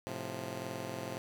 10% pulse chord, F major, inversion first, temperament just, 109.13 / 130.96 / 174.61 Hz, A2 / C3 / F3, -14 / +2 / 0 cents, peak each -35 / -35 / -36 dBFS, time 0.07-1.18 s, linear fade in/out 0 ms, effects none

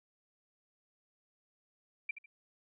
sine tone with echo, 2355 Hz, D7, 4 cents sharp, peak -32 dBFS, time 2.09-2.11 s, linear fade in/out 5 ms, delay 75 ms, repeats 2, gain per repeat -11 dB, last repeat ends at 2.26 s, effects none

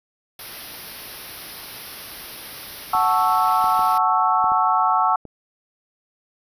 white band-stop noise, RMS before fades -35 dBFS, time 0.39-3.98 s, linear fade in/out 2 ms, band 5700 to 9900 Hz, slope 96 dB/octave
sine chord, F# minor seventh, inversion none, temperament equal, 740 / 880 / 1108.7 / 1318.5 Hz, F#5 / A5 / C#6 / E6, 0 / 0 / 0 / 0 cents, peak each -21 dBFS, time 2.93-5.16 s, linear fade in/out 5 ms
clicks, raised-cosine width 2 ms, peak -25 dBFS, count 6, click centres 2.95 / 3.642 / 3.793 / 4.442 / 4.519 / 5.253 s
effects resampled to 32000 Hz

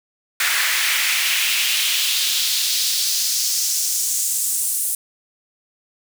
pink noise with high-pass filter sweep, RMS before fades -20 dBFS, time 0.4-4.95 s, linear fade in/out 2 ms, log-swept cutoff 1700 to 9400 Hz, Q 2, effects none

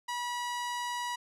sawtooth tone, 970 Hz, B5, 31 cents flat, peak -29 dBFS, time 0.08-1.16 s, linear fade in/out 10 ms, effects low-pass 10000 Hz 12 dB/octave

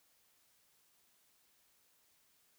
silence, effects white hiss -72 dBFS RMS until 2.58 s

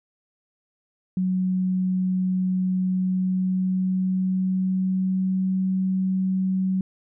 sine tone with pitch glide, 185.2 to 188.22 Hz, F#3 to F#3, +2 to +30 cents, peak -20 dBFS, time 1.17-6.81 s, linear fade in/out 2 ms, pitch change +28 cents, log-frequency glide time 2.86-5.6 s, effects none

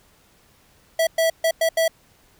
square tone bursts at uneven times, 654 Hz, E5, 14 cents flat, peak -17 dBFS, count 5, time 0.99-1.07 / 1.18-1.3 / 1.44-1.51 / 1.61-1.69 / 1.77-1.88 s, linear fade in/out 5 ms, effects pink hiss -57 dBFS RMS until 2.39 s

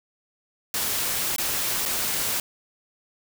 white noise with dropouts, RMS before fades -26 dBFS, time 0.74-2.4 s, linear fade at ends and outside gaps 2 ms, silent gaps 1.362-1.382 / 1.854-1.859 s, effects none

